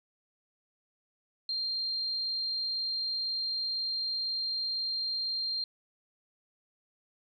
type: tone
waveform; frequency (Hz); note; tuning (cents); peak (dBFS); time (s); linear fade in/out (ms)
sine; 4186; C8; 0; -30; 1.49-5.64; 2
effects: none